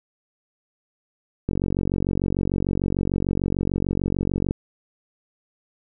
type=click train; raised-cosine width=3 ms; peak=-10 dBFS; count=142; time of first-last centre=1.49-4.509 s; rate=46.7 Hz; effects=none